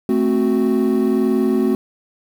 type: chord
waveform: triangle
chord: F# diminished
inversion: first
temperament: equal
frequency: 220 / 261.6 / 370 Hz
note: A3 / C4 / F#4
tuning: 0 / 0 / 0 cents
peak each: -16 dBFS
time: 0.09-1.75 s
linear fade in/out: 2 ms
effects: tanh soft clip ceiling -5 dBFS + 7-bit